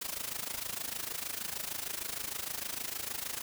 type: noise with amplitude modulation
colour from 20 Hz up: white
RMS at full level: -35 dBFS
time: 0.01-3.42 s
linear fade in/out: 10 ms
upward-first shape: sine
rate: 26.5 Hz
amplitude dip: 80%
effects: none